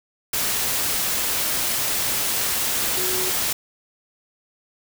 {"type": "tone in noise", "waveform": "sine", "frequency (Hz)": 370, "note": "F#4", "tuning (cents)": 0, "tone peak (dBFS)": -29, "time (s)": [2.97, 3.3], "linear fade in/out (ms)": 5, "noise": "white", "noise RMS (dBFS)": -23, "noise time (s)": [0.33, 3.53], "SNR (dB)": -9, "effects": []}